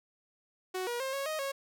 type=tone with pitch steps; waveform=sawtooth; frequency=371.2 / 479.2 / 532 / 551 / 624 / 549 Hz; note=F#4 / A#4 / C5 / C#5 / D#5 / C#5; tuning=+6 / +48 / +29 / -11 / +5 / -17 cents; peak=-29 dBFS; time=0.74-1.52 s; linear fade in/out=10 ms; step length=130 ms; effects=none